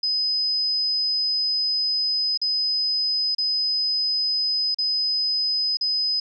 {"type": "tone with dropouts", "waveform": "sine", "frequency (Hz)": 5030, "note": "D#8", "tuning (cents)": 18, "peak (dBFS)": -20, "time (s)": [0.03, 6.2], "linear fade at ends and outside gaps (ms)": 5, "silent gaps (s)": [[2.375, 2.415], [3.349, 3.382], [4.746, 4.785], [5.771, 5.81]], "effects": []}